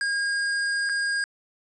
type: tone with dropouts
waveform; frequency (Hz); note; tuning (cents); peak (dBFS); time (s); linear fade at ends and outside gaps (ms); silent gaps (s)
square; 1623; G#6; -40; -24; 0.01-1.24; 1; 0.891-0.895
effects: resampled to 22050 Hz + 9-bit